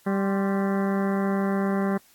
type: harmonic tone with a mistuned harmonic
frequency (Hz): 196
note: G3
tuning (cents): 0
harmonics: 1 / 2 / 3 / 4 / 5 / 6 / 7 / 8 / 9 / 10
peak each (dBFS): -23 / -29 / -33 / -35 / -37 / -39 / -40 / -41 / -42 / -43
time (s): 0.06-1.98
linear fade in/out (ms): 10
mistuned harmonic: 5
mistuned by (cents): +110
effects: white hiss -58 dBFS RMS until 2.14 s + AAC 64 kbps